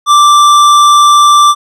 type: tone with hard clipping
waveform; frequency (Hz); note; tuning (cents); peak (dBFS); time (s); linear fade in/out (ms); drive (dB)
sine; 1174.7; D6; 0; -4; 0.06-1.55; 50; 13
effects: none